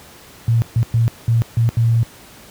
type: tone bursts at uneven times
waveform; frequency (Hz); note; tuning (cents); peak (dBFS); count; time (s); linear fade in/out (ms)
sine; 115.5; A#2; -16; -11; 6; 0.48-0.62 / 0.76-0.83 / 0.94-1.08 / 1.28-1.42 / 1.57-1.69 / 1.77-2.03; 0
effects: pink hiss -42 dBFS RMS until 2.5 s + high-pass 60 Hz 12 dB/octave